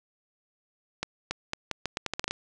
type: accelerating click train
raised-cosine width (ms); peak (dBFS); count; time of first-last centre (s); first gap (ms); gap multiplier
0.2; -12; 12; 1.03-2.31; 280; 0.8
effects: resampled to 24000 Hz + 8-bit